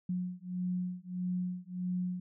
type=beating tone pair; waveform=sine; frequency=180 / 181.6 Hz; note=F#3 / F#3; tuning=-47 / -32 cents; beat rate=1.6 Hz; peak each=-36 / -36 dBFS; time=0.09-2.2 s; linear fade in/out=5 ms; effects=none